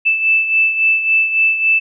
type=beating tone pair; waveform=sine; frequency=2637 / 2640.6 Hz; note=E7 / E7; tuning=0 / +2 cents; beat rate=3.6 Hz; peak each=-12 / -19 dBFS; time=0.05-1.8 s; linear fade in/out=20 ms; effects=none